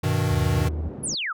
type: chord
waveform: square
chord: G augmented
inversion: none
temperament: equal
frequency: 98 / 123.47 / 155.56 Hz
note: G2 / B2 / D#3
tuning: 0 / 0 / 0 cents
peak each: -25 / -26 / -26 dBFS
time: 0.03-0.69 s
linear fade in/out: 10 ms
type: tone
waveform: sine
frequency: 77.6 Hz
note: D#2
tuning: 4 cents flat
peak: -25 dBFS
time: 0.3-0.89 s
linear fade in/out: 10 ms
type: band-pass noise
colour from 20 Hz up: pink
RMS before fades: -36 dBFS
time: 0.53-1.15 s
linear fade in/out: 5 ms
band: 120 to 390 Hz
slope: 12 dB/octave
type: exponential sweep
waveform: sine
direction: down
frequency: 11175 to 1178 Hz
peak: -25 dBFS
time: 1.03-1.33 s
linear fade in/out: 10 ms
effects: none